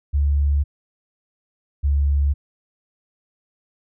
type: tone pair in turn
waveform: sine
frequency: 71.6 / 70.98 Hz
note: D2 / C#2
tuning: -43 / +42 cents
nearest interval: unison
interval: 15 cents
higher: first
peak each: -15 dBFS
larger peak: neither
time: 0.13-0.64 / 1.83-2.34 s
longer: neither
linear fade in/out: 20 ms
effects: none